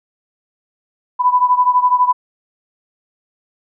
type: beating tone pair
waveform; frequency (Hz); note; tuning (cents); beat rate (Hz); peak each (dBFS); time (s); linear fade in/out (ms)
sine; 991 / 1003; B5 / B5; +6 / +26; 12; -12 / -15; 1.19-2.13; 20
effects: none